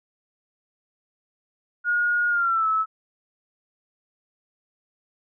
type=tone with pitch glide; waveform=sine; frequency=1436 to 1301.7 Hz; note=F6 to E6; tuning=+48 to -22 cents; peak=-19 dBFS; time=1.84-2.86 s; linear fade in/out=50 ms; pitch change=-170 cents; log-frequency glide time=2.29-2.67 s; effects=none